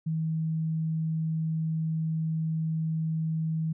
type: tone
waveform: sine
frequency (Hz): 160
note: D#3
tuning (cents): +49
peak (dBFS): -26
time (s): 0.06-3.73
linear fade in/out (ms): 10
effects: none